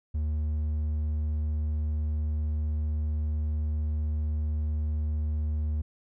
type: tone with hard clipping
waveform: sine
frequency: 76.3 Hz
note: D#2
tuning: 33 cents flat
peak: -27 dBFS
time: 0.14-5.82 s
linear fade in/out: 10 ms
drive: 3 dB
effects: none